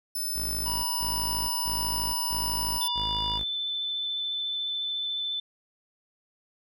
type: tone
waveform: 5% pulse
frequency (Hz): 5274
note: E8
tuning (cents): 0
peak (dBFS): -23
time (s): 0.15-2.88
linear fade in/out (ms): 5
type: tone bursts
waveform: sawtooth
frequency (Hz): 53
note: G#1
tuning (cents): +36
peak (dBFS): -31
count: 5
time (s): 0.35-3.44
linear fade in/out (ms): 20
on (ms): 490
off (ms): 160
type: harmonic tone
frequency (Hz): 970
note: B5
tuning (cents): -31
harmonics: 1 / 3 / 5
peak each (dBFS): -32 / -37 / -39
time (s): 0.65-3.39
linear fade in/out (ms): 20
type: tone with vibrato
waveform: sine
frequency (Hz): 3523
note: A7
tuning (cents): +1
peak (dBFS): -28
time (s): 2.81-5.4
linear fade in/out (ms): 5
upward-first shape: sine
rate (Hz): 14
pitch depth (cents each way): 10
effects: none